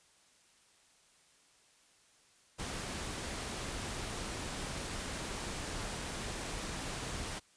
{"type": "noise", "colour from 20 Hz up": "pink", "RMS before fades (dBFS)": -40, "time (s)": [2.58, 7.4], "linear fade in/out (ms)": 20, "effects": ["white hiss -66 dBFS RMS until 7.56 s", "resampled to 22050 Hz"]}